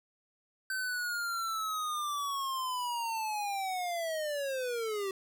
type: linear sweep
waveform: square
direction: down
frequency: 1544 to 380 Hz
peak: -33 dBFS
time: 0.7-5.11 s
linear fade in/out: 2 ms
effects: none